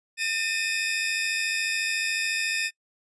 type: tone cluster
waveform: sawtooth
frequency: 1807 / 2458 / 2552 Hz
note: A6 / D#7 / D#7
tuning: +46 / -22 / +43 cents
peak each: -26 dBFS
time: 0.17-2.71 s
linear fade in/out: 50 ms
effects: noise-tail reverb RT60 0.1 s tail -24 dB re dry + resampled to 22050 Hz